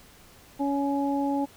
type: harmonic tone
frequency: 280.2 Hz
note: C#4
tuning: 19 cents sharp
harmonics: 1 / 2 / 3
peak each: -25 / -33 / -30 dBFS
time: 0.59-1.46 s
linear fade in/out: 20 ms
effects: pink hiss -53 dBFS RMS until 1.56 s